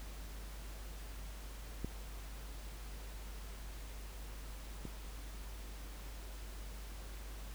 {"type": "clicks", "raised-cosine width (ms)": 3, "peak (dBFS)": [-26, -30], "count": 2, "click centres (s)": [1.846, 4.853], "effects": ["added 50 Hz sine -45 dBFS peak until 7.54 s", "pink hiss -54 dBFS RMS until 7.54 s"]}